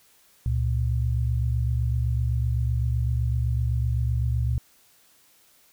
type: tone pair together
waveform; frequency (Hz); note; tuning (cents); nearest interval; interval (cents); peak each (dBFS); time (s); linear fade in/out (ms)
sine; 69.64 / 117.5; C#2 / A#2; +9 / +14; major sixth; 905; -24; 0.46-4.58; 0
effects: white hiss -59 dBFS RMS until 5.72 s